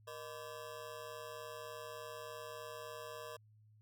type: ring-modulated tone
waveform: 25% pulse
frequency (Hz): 544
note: C#5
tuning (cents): -33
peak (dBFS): -39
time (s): 0.07-3.37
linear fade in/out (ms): 10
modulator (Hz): 71.7
effects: added 107 Hz sine -62 dBFS peak until 3.81 s